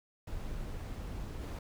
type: noise with level steps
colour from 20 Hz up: brown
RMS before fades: -40 / -38 dBFS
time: 0.27-1.59 s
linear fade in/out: 5 ms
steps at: 1.4 s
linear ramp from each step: 20 ms
effects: none